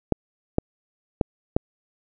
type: clicks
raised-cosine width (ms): 2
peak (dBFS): -5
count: 4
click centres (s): 0.123 / 0.584 / 1.212 / 1.565
effects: none